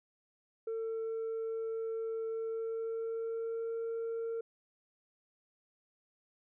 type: tone with pitch glide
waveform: sine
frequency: 449.6 to 457.2 Hz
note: A4 to A#4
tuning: +37 to -34 cents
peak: -32 dBFS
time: 0.67-4.41 s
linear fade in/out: 5 ms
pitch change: +29 cents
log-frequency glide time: 2.31-3.75 s
effects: tanh soft clip ceiling -33 dBFS